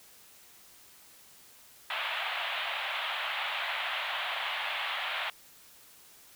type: band-pass noise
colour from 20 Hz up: white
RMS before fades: -34 dBFS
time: 1.9-5.3 s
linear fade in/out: 2 ms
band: 620 to 3500 Hz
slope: 48 dB/octave
effects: white hiss -56 dBFS RMS until 6.35 s